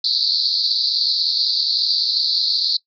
pink band-pass noise, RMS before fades -19 dBFS, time 0.04-2.77 s, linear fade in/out 5 ms, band 4100 to 4700 Hz, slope 96 dB/octave, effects noise-tail reverb RT60 0.1 s tail -22 dB re dry

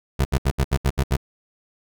25% pulse tone bursts, 68 Hz, C#2, 33 cents flat, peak -13 dBFS, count 8, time 0.19-1.168 s, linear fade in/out 10 ms, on 61 ms, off 70 ms, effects none

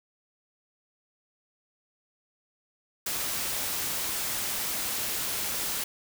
white noise, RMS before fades -31 dBFS, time 3.06-5.84 s, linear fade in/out 5 ms, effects none

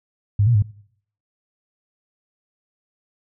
sine tone with pitch steps, 102.1 / 119.2 / 103.6 Hz, G#2 / A#2 / G#2, -29 / +39 / -4 cents, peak -13 dBFS, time 0.39-0.624 s, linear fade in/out 5 ms, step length 78 ms, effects noise-tail reverb RT60 0.6 s tail -21 dB re dry

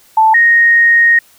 sine tone pair in turn, 880 / 1864.7 Hz, A5 / A#6, 0 / 0 cents, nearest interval octave + minor second, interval 1300 cents, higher second, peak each -5 dBFS, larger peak neither, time 0.17-0.34 / 0.34-1.19 s, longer second, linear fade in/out 5 ms, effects white hiss -47 dBFS RMS until 1.38 s

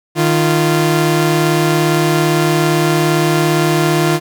sawtooth tone pair together, 154.51 / 346.6 Hz, D#3 / F4, -12 / -13 cents, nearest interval octave + major second, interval 1399 cents, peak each -10 dBFS, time 0.15-4.2 s, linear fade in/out 50 ms, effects none

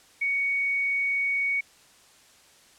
sine tone, 2234 Hz, C#7, 13 cents sharp, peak -23 dBFS, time 0.21-1.61 s, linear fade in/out 10 ms, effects white hiss -56 dBFS RMS until 2.78 s + low-pass 9000 Hz 12 dB/octave

